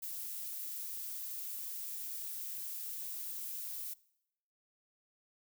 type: noise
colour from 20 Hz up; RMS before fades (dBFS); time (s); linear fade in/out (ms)
violet; -42; 0.02-3.94; 10
effects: noise-tail reverb RT60 0.8 s tail -22 dB re dry